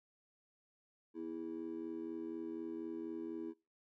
triangle tone with amplitude modulation, 327.4 Hz, E4, 12 cents flat, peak -33 dBFS, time 1.14-3.54 s, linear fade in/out 50 ms, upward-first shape sine, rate 84.1 Hz, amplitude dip 100%, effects noise-tail reverb RT60 0.3 s tail -25 dB re dry + tanh soft clip ceiling -35 dBFS

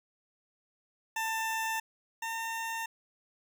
20% pulse tone pair in turn, 892 / 908.1 Hz, A5 / A#5, +23 / -46 cents, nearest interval unison, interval 31 cents, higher second, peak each -26 / -29 dBFS, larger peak first, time 1.16-1.8 / 2.22-2.86 s, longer neither, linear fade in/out 5 ms, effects none

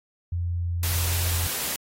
sine tone with pitch glide, 86.7 to 85.65 Hz, F2 to F2, -12 to -33 cents, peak -24 dBFS, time 0.32-1.47 s, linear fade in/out 5 ms, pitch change -21 cents, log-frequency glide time 0.59-1.04 s
white noise, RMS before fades -29 dBFS, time 0.83-1.76 s, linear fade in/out 2 ms
effects AAC 48 kbps

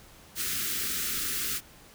white band-stop noise, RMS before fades -31 dBFS, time 0.35-1.61 s, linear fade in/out 50 ms, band 440 to 1200 Hz, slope 96 dB/octave, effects pink hiss -53 dBFS RMS until 1.94 s

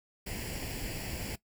pink noise with comb filter, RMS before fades -38 dBFS, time 0.26-1.36 s, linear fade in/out 10 ms, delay 0.4 ms, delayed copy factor +0.7, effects noise-tail reverb RT60 0.1 s tail -18 dB re dry

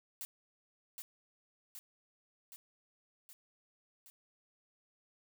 blue noise with echo, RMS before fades -43 dBFS, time 0.21-0.25 s, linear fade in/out 0 ms, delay 770 ms, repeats 5, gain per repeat -3 dB, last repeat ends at 4.1 s, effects none

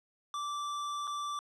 square tone with dropouts, 1168 Hz, D6, 10 cents flat, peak -35 dBFS, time 0.34-1.39 s, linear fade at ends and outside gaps 1 ms, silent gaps 1.072-1.076 s, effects low-pass 7000 Hz 12 dB/octave

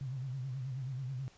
sine tone with vibrato, 130.81 Hz, C3, in tune, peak -36 dBFS, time 0.01-1.28 s, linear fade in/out 0 ms, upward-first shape sine, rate 9.3 Hz, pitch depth 100 cents each way, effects pink hiss -62 dBFS RMS until 1.37 s + resampled to 16000 Hz

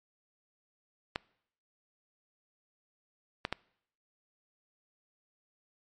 clicks, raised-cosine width 0.3 ms, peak -15 dBFS, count 3, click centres 1.159 / 3.451 / 3.526 s, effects noise-tail reverb RT60 0.7 s tail -24 dB re dry + MP3 48 kbps

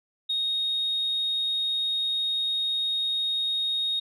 sine tone, 3729 Hz, A#7, in tune, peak -23 dBFS, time 0.29-4 s, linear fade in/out 10 ms, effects tanh soft clip ceiling -20 dBFS

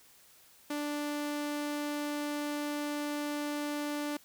sawtooth tone, 293.7 Hz, D4, in tune, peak -29 dBFS, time 0.7-4.17 s, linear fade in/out 5 ms, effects white hiss -60 dBFS RMS until 4.24 s

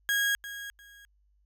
35% pulse tone with echo, 1641 Hz, G#6, 21 cents flat, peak -23 dBFS, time 0.09-0.35 s, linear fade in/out 0 ms, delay 350 ms, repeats 2, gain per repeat -13 dB, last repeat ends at 1.05 s, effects added 50 Hz sine -64 dBFS peak until 1.45 s

